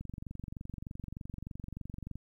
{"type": "click train", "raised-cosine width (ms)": 5, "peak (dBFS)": -29, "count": 51, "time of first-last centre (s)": [0.01, 2.156], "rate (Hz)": 23.3, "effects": ["11-bit"]}